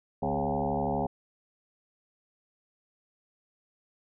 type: tone with frequency modulation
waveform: sine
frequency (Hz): 478.9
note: A#4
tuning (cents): +47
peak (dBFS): -26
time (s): 0.22-1.07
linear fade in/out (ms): 10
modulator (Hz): 72.3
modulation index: 5.1
effects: none